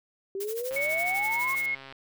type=exponential sweep; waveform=sine; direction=up; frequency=381.5 to 1100 Hz; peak=-30 dBFS; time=0.35-1.55 s; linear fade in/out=2 ms
type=noise with tremolo; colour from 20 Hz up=blue; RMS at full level=-37 dBFS; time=0.4-1.66 s; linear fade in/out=5 ms; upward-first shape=sine; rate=12 Hz; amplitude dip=85%
type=click train; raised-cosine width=0.3 ms; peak=-28 dBFS; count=165; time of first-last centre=0.71-1.925 s; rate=135 Hz
type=tone with pitch glide; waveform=sine; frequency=2217 to 2168 Hz; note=C#7 to C#7; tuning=0 to -39 cents; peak=-26 dBFS; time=0.76-1.75 s; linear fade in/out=5 ms; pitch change=-39 cents; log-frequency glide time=1.11-1.54 s
effects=none